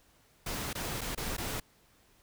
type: noise with dropouts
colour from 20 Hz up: pink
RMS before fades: -36 dBFS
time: 0.46-1.6 s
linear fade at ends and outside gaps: 5 ms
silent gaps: 0.731-0.751 / 1.01-1.014 / 1.15-1.175 / 1.368-1.38 s
effects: pink hiss -65 dBFS RMS until 2.22 s